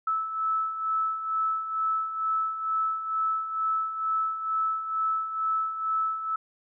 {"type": "beating tone pair", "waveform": "sine", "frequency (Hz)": [1306, 1308.2], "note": ["E6", "E6"], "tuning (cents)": [-17, -14], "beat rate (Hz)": 2.2, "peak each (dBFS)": [-33, -26], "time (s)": [0.07, 6.36], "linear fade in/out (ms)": 5, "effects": []}